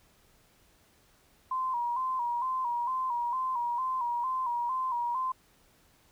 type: tone with vibrato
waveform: sine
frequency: 994 Hz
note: B5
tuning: 11 cents sharp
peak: -28 dBFS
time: 1.51-5.32 s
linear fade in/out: 5 ms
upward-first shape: square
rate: 2.2 Hz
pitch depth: 71 cents each way
effects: pink hiss -64 dBFS RMS until 6.11 s